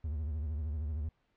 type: tone with vibrato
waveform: triangle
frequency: 76 Hz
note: D#2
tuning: 40 cents flat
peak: -31 dBFS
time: 0.04-1.09 s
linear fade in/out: 5 ms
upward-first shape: sine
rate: 13 Hz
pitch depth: 130 cents each way
effects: pink hiss -75 dBFS RMS until 1.36 s + low-pass 3000 Hz 12 dB/octave